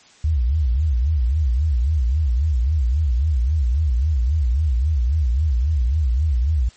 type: tone with vibrato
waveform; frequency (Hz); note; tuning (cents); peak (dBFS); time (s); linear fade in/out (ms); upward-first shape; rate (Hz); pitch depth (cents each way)
sine; 68.5; C#2; -20; -15; 0.24-6.69; 5; sine; 3.7; 280
effects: white hiss -50 dBFS RMS until 6.76 s + MP3 32 kbps